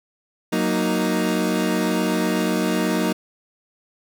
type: chord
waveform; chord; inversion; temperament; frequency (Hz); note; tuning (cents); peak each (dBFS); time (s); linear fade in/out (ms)
30% pulse; D# minor; first; equal; 185 / 233.1 / 311.1; F#3 / A#3 / D#4; 0 / 0 / 0; -21; 0.52-3.13; 10
effects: none